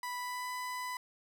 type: tone with pitch glide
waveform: 30% pulse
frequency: 987.8 to 998.7 Hz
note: B5 to B5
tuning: 0 to +19 cents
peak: -34 dBFS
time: 0.03-0.97 s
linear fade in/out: 2 ms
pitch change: +19 cents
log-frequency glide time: 0.19-0.52 s
effects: none